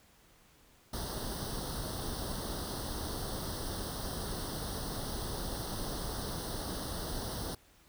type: noise with comb filter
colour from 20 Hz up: pink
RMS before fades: -38 dBFS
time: 0.93-7.55 s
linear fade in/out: 5 ms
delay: 0.21 ms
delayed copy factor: +0.95
effects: pink hiss -63 dBFS RMS until 7.88 s